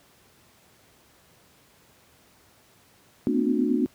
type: tone cluster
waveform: sine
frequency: 224.1 / 249 / 257.7 / 297.8 / 363.2 Hz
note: A3 / B3 / C4 / D4 / F#4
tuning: +32 / +14 / -26 / +24 / -32 cents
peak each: -27 / -28 / -26 / -26 / -29 dBFS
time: 3.27-3.86 s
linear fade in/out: 0 ms
effects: pink hiss -58 dBFS RMS until 3.94 s + high-pass 80 Hz 12 dB/octave